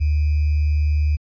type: tone with sample-and-hold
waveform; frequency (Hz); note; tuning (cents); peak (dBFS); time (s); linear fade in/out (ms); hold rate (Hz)
sine; 75; D2; +37; -15; 0-1.17; 20; 2450
effects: resampled to 11025 Hz